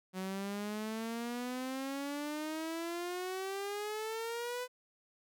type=exponential sweep; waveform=sawtooth; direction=up; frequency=185 to 503 Hz; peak=-33 dBFS; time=0.13-4.68 s; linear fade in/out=50 ms; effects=none